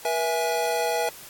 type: chord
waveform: square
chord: E major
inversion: second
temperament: equal with one note detuned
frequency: 481.8 / 659.3 / 830.6 Hz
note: B4 / E5 / G#5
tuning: -43 / 0 / 0 cents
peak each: -28 dBFS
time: 0.05-1.09 s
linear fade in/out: 2 ms
effects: white hiss -44 dBFS RMS until 1.29 s + AAC 64 kbps